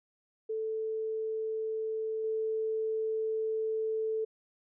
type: tone with level steps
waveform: sine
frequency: 440 Hz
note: A4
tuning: in tune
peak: -31 / -29 dBFS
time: 0.49-4.25 s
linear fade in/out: 10 ms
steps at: 2.24 s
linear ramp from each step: 2 ms
effects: none